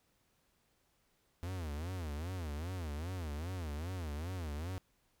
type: tone with vibrato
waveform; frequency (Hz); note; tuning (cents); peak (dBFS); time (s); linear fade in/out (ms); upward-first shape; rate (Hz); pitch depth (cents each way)
45% pulse; 82.41; E2; 0; -38; 1.43-4.78; 0; sine; 2.5; 230
effects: pink hiss -75 dBFS RMS until 5.2 s